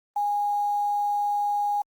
sine tone with quantisation, 822 Hz, G#5, 18 cents flat, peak -22 dBFS, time 0.16-1.82 s, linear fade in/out 5 ms, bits 8, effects Opus 32 kbps

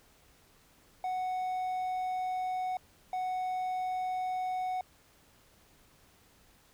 triangle tone bursts at uneven times, 740 Hz, F#5, in tune, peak -29 dBFS, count 2, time 1.04-2.77 / 3.13-4.81 s, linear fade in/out 2 ms, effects pink hiss -63 dBFS RMS until 6.73 s

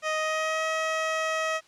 15% pulse tone with pitch glide, 624 to 637.1 Hz, D#5 to D#5, +5 to +41 cents, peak -19 dBFS, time 0.02-1.61 s, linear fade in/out 50 ms, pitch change +36 cents, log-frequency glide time 0.18-0.65 s, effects white hiss -58 dBFS RMS until 1.67 s + low-pass 6000 Hz 12 dB/octave

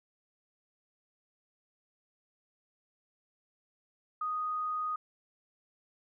sine tone, 1243 Hz, D#6, 2 cents flat, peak -31 dBFS, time 4.21-4.96 s, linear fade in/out 5 ms, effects none

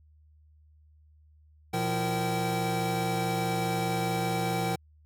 square tone cluster, 120.5 / 174.5 / 336.7 / 463.9 / 770 Hz, B2 / F3 / E4 / A#4 / G5, -42 / -1 / +37 / -8 / -31 cents, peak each -35 / -33 / -38 / -36 / -32 dBFS, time 1.73-4.76 s, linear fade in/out 10 ms, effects added 76 Hz sine -56 dBFS peak until 5.05 s

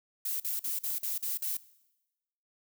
violet noise bursts, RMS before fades -33 dBFS, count 7, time 0.25-1.57 s, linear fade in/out 5 ms, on 150 ms, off 45 ms, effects noise-tail reverb RT60 1.0 s tail -20 dB re dry

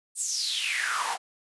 pink noise with high-pass filter sweep, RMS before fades -29 dBFS, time 0.15-1.18 s, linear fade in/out 50 ms, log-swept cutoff 8800 to 740 Hz, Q 6.3, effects resampled to 24000 Hz

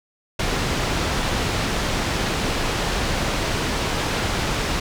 pink low-pass noise, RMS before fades -23 dBFS, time 0.39-4.8 s, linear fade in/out 5 ms, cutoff 5700 Hz, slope 12 dB/octave, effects none

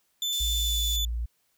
35% pulse tone with pitch glide, 3520 to 3488 Hz, A7 to A7, 0 to -16 cents, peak -25 dBFS, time 0.22-1.05 s, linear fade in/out 2 ms, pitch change -16 cents, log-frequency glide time 0.58-0.79 s
white band-pass noise, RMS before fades -40 dBFS, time 0.32-0.97 s, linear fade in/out 10 ms, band 3200 to 16000 Hz, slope 24 dB/octave
sine tone, 58.2 Hz, A#1, 2 cents flat, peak -27 dBFS, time 0.4-1.26 s, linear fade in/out 10 ms
effects white hiss -71 dBFS RMS until 1.57 s

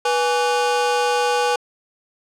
35% pulse ring-modulated tone, 659.3 Hz, E5, in tune, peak -12 dBFS, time 0.05-1.56 s, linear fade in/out 5 ms, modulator 172 Hz, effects low-pass 8000 Hz 12 dB/octave

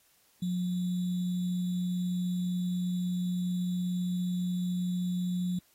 sine tone with sample-and-hold, 179.7 Hz, F3, 50 cents sharp, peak -28 dBFS, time 0.42-5.59 s, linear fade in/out 5 ms, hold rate 3675 Hz, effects white hiss -66 dBFS RMS until 5.74 s + AAC 48 kbps

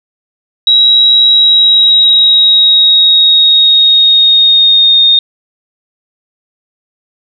sine tone with pitch glide, 3856 to 3688 Hz, B7 to A#7, -42 to -19 cents, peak -3 dBFS, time 0.67-5.19 s, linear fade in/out 2 ms, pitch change -77 cents, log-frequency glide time 1.3-5 s, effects none

